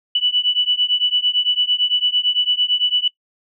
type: beating tone pair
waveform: sine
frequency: 2960 / 2968.9 Hz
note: F#7 / F#7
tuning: 0 / +5 cents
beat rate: 8.9 Hz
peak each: -18 dBFS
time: 0.15-3.08 s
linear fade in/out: 5 ms
effects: noise-tail reverb RT60 0.1 s tail -22 dB re dry